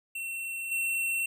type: tone with level steps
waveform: square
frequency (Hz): 2712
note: E7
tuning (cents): +49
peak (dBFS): -34 / -28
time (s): 0.15-1.26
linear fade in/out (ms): 5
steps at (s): 0.71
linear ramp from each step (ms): 10
effects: none